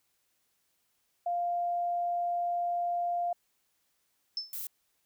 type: tone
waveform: sine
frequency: 698.5 Hz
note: F5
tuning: in tune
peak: -28 dBFS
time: 1.26-3.33 s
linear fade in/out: 5 ms
type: tone with exponential decay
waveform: sine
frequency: 5274 Hz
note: E8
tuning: in tune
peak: -28 dBFS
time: 4.37-4.56 s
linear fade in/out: 2 ms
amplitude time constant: 41 ms
type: noise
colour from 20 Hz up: violet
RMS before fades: -38 dBFS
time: 4.53-4.67 s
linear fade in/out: 2 ms
effects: white hiss -75 dBFS RMS until 5.05 s